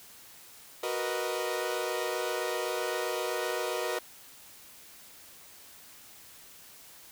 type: chord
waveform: sawtooth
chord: B major seventh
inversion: second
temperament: equal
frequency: 370 / 466.2 / 493.9 / 622.3 Hz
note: F#4 / A#4 / B4 / D#5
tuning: 0 / 0 / 0 / 0 cents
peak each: -32 dBFS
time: 0.83-3.99 s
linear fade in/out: 5 ms
effects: white hiss -52 dBFS RMS until 7.11 s